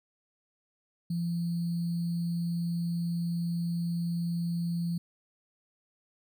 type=tone with sample-and-hold; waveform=sine; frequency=170.6 Hz; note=F3; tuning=40 cents flat; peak=-28 dBFS; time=1.1-4.98 s; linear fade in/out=5 ms; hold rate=4410 Hz; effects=none